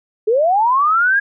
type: linear sweep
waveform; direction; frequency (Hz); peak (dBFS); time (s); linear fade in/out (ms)
sine; up; 409.3 to 1661.2; -11; 0.27-1.2; 10
effects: none